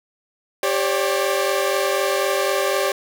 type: tone cluster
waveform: sawtooth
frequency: 393 / 540 / 584 Hz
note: G4 / C#5 / D5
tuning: +4 / -45 / -10 cents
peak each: -19 dBFS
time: 0.63-2.92 s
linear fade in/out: 2 ms
effects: none